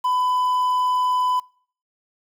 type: tone with quantisation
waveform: triangle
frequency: 1002 Hz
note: B5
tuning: 25 cents sharp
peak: -16 dBFS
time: 0.04-1.4 s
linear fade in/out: 10 ms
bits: 7
effects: noise-tail reverb RT60 0.5 s tail -25 dB re dry